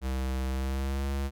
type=tone with pitch glide; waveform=square; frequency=65.41 to 68.78 Hz; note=C2 to C#2; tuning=0 to -13 cents; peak=-29 dBFS; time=0.01-1.31 s; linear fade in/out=50 ms; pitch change=+87 cents; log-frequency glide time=0.49-1.08 s; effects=none